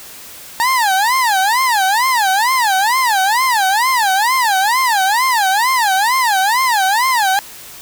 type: tone with vibrato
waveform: 30% pulse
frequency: 892 Hz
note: A5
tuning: 23 cents sharp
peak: -9 dBFS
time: 0.6-7.39 s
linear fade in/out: 0 ms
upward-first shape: sine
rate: 2.2 Hz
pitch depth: 290 cents each way
effects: white hiss -35 dBFS RMS until 7.81 s